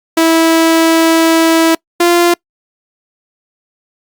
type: tone pair in turn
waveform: sawtooth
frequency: 326.9 / 346.3 Hz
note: E4 / F4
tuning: -14 / -15 cents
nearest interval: minor second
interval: 99 cents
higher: second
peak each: -3 dBFS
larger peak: neither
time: 0.17-1.75 / 2-2.34 s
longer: first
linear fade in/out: 5 ms
effects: noise-tail reverb RT60 0.1 s tail -26 dB re dry + Opus 48 kbps